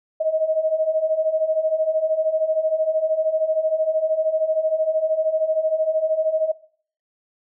sine beating tone pair, 622.3 / 635.3 Hz, D#5 / D#5, 0 / +36 cents, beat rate 13 Hz, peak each -23 / -20 dBFS, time 0.2-6.52 s, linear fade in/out 10 ms, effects noise-tail reverb RT60 0.5 s tail -18 dB re dry

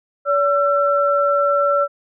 sine tone pair together, 571 / 1345.2 Hz, D5 / E6, -49 / +35 cents, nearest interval octave + minor third, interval 1484 cents, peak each -16 / -17 dBFS, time 0.25-1.88 s, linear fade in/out 50 ms, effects none

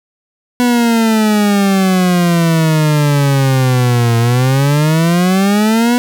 40% pulse exponential two-way sweep, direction down then up, 246.9 to 115.4 to 246.9 Hz, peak -8 dBFS, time 0.6-5.98 s, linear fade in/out 0 ms, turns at 4.18 s, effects none

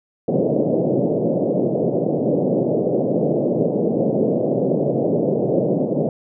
white band-pass noise, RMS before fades -19 dBFS, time 0.28-6.09 s, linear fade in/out 2 ms, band 130 to 600 Hz, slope 48 dB/octave, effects none

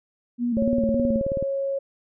sine tone with vibrato, 233.1 Hz, A#3, in tune, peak -21 dBFS, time 0.38-1.22 s, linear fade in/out 50 ms, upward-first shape square, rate 3.5 Hz, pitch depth 56 cents each way
click train, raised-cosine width 3 ms, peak -17 dBFS, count 17, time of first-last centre 0.57-1.426 s, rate 18.7 Hz
sine tone with pitch glide, 554.4 to 548.7 Hz, C#5 to C#5, 0 to -18 cents, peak -23 dBFS, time 0.57-1.79 s, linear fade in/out 10 ms, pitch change -18 cents, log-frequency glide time 0.69-1.27 s
effects none

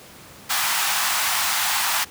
pink high-pass noise, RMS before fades -22 dBFS, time 0.49-2.05 s, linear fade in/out 20 ms, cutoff 770 Hz, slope 48 dB/octave, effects pink hiss -44 dBFS RMS until 2.1 s + high-pass 80 Hz 12 dB/octave

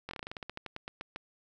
slowing click train, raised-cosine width 0.3 ms, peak -23 dBFS, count 17, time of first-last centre 0.09-1.161 s, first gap 21 ms, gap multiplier 1.14, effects none

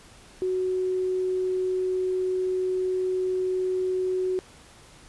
sine tone, 370.7 Hz, F#4, 3 cents sharp, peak -23 dBFS, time 0.42-4.39 s, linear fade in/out 0 ms, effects pink hiss -51 dBFS RMS until 5.08 s + resampled to 24000 Hz

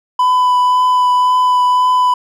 triangle tone with vibrato, 999 Hz, B5, 20 cents sharp, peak -7 dBFS, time 0.19-2.14 s, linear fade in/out 5 ms, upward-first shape triangle, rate 1.9 Hz, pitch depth 12 cents each way, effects none

